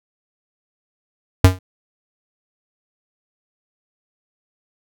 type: tone with exponential decay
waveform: square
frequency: 92.5 Hz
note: F#2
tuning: in tune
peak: -3 dBFS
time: 1.44-1.59 s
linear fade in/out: 5 ms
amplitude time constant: 32 ms
effects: none